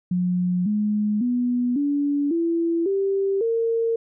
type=tone with pitch steps; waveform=sine; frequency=179.6 / 209.9 / 245.3 / 286.7 / 335.1 / 391.7 / 457.8 Hz; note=F3 / G#3 / B3 / D4 / E4 / G4 / A#4; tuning=+49 / +19 / -12 / -42 / +29 / -1 / -31 cents; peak=-19 dBFS; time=0.11-3.96 s; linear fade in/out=5 ms; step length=550 ms; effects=none